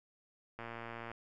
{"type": "click train", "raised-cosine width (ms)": 0.5, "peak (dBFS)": -29, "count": 62, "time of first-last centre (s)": [0.59, 1.116], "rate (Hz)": 116, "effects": []}